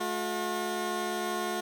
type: tone pair together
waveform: 15% pulse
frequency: 216.4 / 359.9 Hz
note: A3 / F#4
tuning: -29 / -48 cents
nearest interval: major sixth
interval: 881 cents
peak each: -29 / -25 dBFS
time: 0-1.61 s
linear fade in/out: 10 ms
effects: none